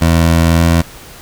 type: tone with pitch glide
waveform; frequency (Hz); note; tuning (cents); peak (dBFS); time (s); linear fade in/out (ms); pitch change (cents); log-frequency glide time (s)
20% pulse; 82.9 to 83.81; E2 to E2; +10 to +29; -3; 0.01-0.82; 10; +19; 0.51-0.65
effects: pink hiss -35 dBFS RMS until 1.21 s